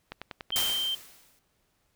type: click train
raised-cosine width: 0.3 ms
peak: -21 dBFS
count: 7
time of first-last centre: 0.12-0.697 s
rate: 10.4 Hz
type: tone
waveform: sine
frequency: 3136 Hz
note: G7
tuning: in tune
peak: -27 dBFS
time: 0.52-0.95 s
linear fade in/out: 5 ms
type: noise with exponential decay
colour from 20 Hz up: white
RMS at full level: -27 dBFS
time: 0.56-1.39 s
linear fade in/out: 0 ms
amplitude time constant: 180 ms
effects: pink hiss -72 dBFS RMS until 1.95 s